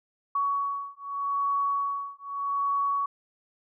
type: beating tone pair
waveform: sine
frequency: 1122 / 1122.82 Hz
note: C#6 / C#6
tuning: +21 / +22 cents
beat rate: 0.82 Hz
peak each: -29 dBFS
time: 0.35-3.06 s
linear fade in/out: 5 ms
effects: none